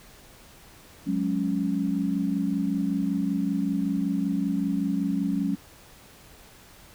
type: chord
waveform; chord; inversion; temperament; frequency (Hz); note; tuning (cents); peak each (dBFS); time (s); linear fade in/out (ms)
sine; F# suspended second; none; equal with one note detuned; 182.45 / 207.7 / 277.2; F#3 / G#3 / C#4; -24 / 0 / 0; -28 / -28 / -27; 1.06-5.56; 20
effects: pink hiss -51 dBFS RMS until 6.94 s